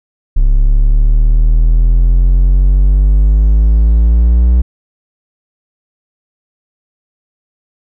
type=exponential sweep; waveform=triangle; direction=up; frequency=33.82 to 60.9 Hz; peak=-3 dBFS; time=0.36-4.62 s; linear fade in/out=10 ms; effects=none